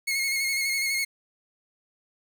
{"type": "tone with vibrato", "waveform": "sawtooth", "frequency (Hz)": 2169, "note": "C#7", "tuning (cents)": -38, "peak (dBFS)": -21, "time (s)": [0.07, 1.05], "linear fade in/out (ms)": 10, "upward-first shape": "square", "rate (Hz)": 12, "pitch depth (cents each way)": 27, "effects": ["9-bit"]}